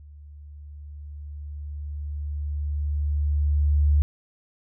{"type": "tone with level ramp", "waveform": "sine", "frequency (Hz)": 73.42, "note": "D2", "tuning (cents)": 0, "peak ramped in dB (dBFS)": [-43, -15], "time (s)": [0, 4.02], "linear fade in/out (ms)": 0, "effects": []}